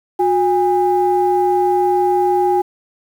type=tone pair together; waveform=sine; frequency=362.2 / 815.3 Hz; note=F#4 / G#5; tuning=-37 / -32 cents; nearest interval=octave + major second; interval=1405 cents; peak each=-14 dBFS; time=0.19-2.62 s; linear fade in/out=10 ms; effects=tanh soft clip ceiling -5 dBFS + 7-bit